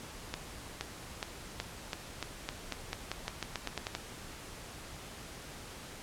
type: accelerating click train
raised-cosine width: 0.2 ms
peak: -17 dBFS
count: 17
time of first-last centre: 0.34-3.951 s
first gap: 470 ms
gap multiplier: 0.89
effects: pink hiss -47 dBFS RMS until 6.02 s + low-pass 11000 Hz 12 dB/octave